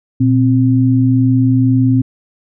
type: tone pair together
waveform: sine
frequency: 119.39 / 261.6 Hz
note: A#2 / C4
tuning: +42 / 0 cents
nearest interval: octave + major second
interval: 1358 cents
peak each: -11 dBFS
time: 0.2-2.02 s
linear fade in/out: 10 ms
effects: none